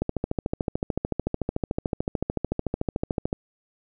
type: click train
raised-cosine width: 2 ms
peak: -11 dBFS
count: 46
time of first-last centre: 0.02-3.329 s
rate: 13.6 Hz
effects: none